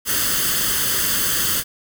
white noise with comb filter, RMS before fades -20 dBFS, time 0.05-1.64 s, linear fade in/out 50 ms, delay 0.63 ms, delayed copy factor +0.7, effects none

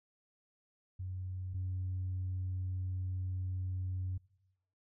sine tone pair in turn, 92.5 / 92.5 Hz, F#2 / F#2, 0 / 0 cents, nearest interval unison, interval 0 cents, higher neither, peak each -37 / -33 dBFS, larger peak second, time 0.99-1.54 / 1.54-4.18 s, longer second, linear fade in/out 10 ms, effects noise-tail reverb RT60 1.0 s tail -24 dB re dry + tanh soft clip ceiling -31 dBFS

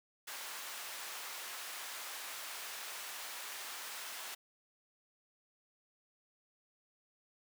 pink high-pass noise, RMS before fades -45 dBFS, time 0.27-4.35 s, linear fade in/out 10 ms, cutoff 1000 Hz, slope 12 dB/octave, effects none

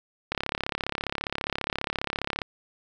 click train, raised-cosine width 0.3 ms, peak -11 dBFS, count 74, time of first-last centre 0.32-2.418 s, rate 34.8 Hz, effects none

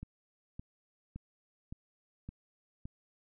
click train, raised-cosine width 5 ms, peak -30 dBFS, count 6, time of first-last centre 0.03-2.855 s, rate 1.77 Hz, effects none

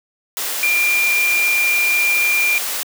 sine tone in noise, 2391 Hz, D7, 30 cents sharp, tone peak -14 dBFS, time 0.63-2.58 s, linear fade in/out 0 ms, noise white, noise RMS -23 dBFS, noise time 0.37-2.83 s, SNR +6 dB, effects high-pass 400 Hz 12 dB/octave

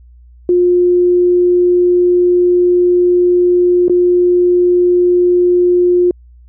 sine tone with dropouts, 355.5 Hz, F4, 31 cents sharp, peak -7 dBFS, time 0.49-6.11 s, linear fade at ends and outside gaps 2 ms, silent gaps 3.882-3.896 s, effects added 60 Hz sine -38 dBFS peak until 6.48 s

